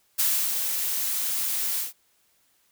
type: noise with ADSR envelope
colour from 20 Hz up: blue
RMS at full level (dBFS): -22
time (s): 0.18-1.93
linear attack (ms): 18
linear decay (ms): 310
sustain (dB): -5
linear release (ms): 140
effects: white hiss -66 dBFS RMS until 2.71 s